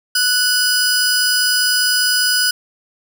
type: tone pair together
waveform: sawtooth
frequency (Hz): 1480 / 4965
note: F#6 / D#8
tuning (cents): 0 / -5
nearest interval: octave + major sixth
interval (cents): 2095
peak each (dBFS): -13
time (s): 0.15-2.51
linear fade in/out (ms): 5
effects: none

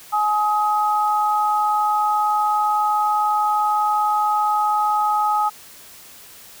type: tone pair together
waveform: sine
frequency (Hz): 842.3 / 1262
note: G#5 / D#6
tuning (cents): +24 / +24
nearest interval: perfect fifth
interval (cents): 700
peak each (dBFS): -18 / -20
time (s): 0.12-5.5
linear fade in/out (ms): 20
effects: white hiss -43 dBFS RMS until 6.6 s

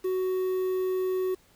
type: tone with quantisation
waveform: triangle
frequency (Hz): 372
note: F#4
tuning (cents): +9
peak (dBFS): -23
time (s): 0.04-1.35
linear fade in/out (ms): 10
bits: 8
effects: pink hiss -61 dBFS RMS until 1.55 s

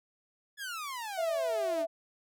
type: exponential sweep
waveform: sawtooth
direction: down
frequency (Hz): 1732 to 285.3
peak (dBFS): -33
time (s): 0.57-1.86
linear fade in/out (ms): 50
type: tone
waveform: sine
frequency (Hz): 660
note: E5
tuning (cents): +2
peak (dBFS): -29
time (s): 1.17-1.87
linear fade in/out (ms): 20
effects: none

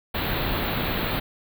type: band-stop noise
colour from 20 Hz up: pink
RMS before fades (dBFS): -26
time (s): 0.14-1.2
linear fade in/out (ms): 10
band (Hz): 4300 to 13000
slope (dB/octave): 96
effects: none

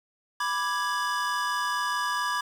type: chord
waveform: square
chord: G# diminished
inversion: first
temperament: equal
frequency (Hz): 987.8 / 1174.7 / 1661.2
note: B5 / D6 / G#6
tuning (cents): 0 / 0 / 0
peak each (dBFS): -31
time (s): 0.4-2.41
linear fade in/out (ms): 5
effects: low-pass 8000 Hz 12 dB/octave + 8-bit

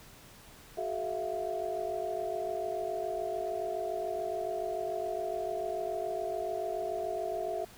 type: tone cluster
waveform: sine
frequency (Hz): 371.5 / 424.2 / 657 / 704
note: F#4 / G#4 / E5 / F5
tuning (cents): +7 / +37 / -6 / +14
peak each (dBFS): -39 / -39 / -35 / -38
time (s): 0.77-7.65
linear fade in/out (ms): 10
effects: pink hiss -54 dBFS RMS until 7.77 s

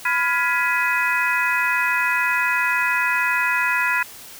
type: tone cluster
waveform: sine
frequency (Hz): 997 / 1409 / 1676 / 1975 / 2517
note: B5 / F6 / G#6 / B6 / D#7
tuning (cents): +16 / +15 / +15 / 0 / +19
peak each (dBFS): -24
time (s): 0.05-4.03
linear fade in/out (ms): 5
effects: white hiss -40 dBFS RMS until 4.39 s

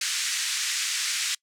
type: band-pass noise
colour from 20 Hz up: white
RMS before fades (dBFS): -28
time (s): 0.01-1.35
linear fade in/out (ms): 5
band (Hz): 1600 to 7900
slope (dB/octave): 24
effects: noise-tail reverb RT60 0.1 s tail -25 dB re dry

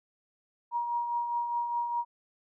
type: tone with tremolo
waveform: sine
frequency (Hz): 950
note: A#5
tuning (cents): +33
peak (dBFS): -26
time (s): 0.71-2.05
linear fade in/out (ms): 50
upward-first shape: triangle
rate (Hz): 4.9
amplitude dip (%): 50
effects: none

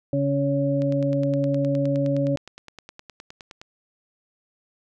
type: harmonic tone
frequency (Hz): 140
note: C#3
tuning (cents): +18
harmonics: 1 / 2 / 4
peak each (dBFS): -24 / -24 / -24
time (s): 0.13-2.36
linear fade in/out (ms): 2
type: click train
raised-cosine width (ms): 0.2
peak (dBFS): -23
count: 28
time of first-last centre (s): 0.82-3.615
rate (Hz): 9.66
effects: none

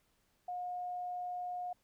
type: tone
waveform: sine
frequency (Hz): 718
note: F5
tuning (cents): +48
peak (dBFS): -37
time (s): 0.48-1.73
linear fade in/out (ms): 5
effects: pink hiss -75 dBFS RMS until 1.83 s

